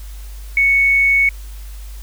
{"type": "tone with tanh clipping", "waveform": "triangle", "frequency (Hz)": 2217, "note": "C#7", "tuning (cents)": 0, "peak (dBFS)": -10, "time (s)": [0.57, 1.29], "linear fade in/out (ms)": 2, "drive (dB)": 3, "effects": ["added 50 Hz sine -29 dBFS peak until 2.02 s", "white hiss -44 dBFS RMS until 2.02 s"]}